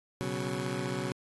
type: chord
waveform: 20% pulse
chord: B suspended second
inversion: none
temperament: just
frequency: 123.47 / 138.9 / 185.21 Hz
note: B2 / C#3 / F#3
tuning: 0 / +4 / +2 cents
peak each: -32 dBFS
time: 0.21-1.12 s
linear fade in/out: 0 ms
effects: AAC 32 kbps